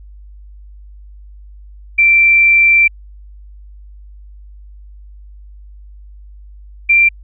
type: tone pair in turn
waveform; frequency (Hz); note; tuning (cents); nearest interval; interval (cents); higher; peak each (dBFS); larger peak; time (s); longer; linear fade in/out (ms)
sine; 2349 / 2363; D7 / D7; 0 / +10; unison; 10; second; -6; neither; 1.98-2.88 / 6.89-7.09; first; 10
effects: added 50 Hz sine -34 dBFS peak until 7.23 s